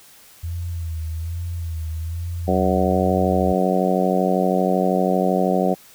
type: tone with vibrato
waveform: sine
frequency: 82.9 Hz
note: E2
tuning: 10 cents sharp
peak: -24 dBFS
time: 0.43-3.53 s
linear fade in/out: 10 ms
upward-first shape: sine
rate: 1.2 Hz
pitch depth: 72 cents each way
type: harmonic tone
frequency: 92.7 Hz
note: F#2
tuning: 4 cents sharp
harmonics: 2 / 3 / 4 / 5 / 6 / 7 / 8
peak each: -21 / -26 / -25 / -25 / -24 / -25 / -24 dBFS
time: 2.47-5.75 s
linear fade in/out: 20 ms
effects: white hiss -48 dBFS RMS until 5.94 s